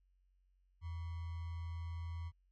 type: tone with sample-and-hold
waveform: sine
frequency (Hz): 83.7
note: E2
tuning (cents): +27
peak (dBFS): -40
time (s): 0.81-2.32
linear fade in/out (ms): 50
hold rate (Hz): 1050
effects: added 46 Hz sine -70 dBFS peak until 2.51 s + low-pass 4000 Hz 12 dB/octave